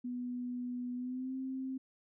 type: tone with pitch glide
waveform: sine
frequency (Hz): 246.6 to 262.8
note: B3 to C4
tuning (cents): -2 to +8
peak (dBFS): -36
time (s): 0.04-1.78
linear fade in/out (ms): 10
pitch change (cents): +110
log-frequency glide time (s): 0.95-1.35
effects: none